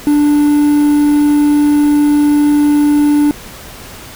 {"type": "tone with quantisation", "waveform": "triangle", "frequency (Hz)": 293.7, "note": "D4", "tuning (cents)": 0, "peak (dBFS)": -5, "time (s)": [0.07, 3.31], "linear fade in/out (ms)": 0, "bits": 5, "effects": ["pink hiss -32 dBFS RMS until 4.15 s"]}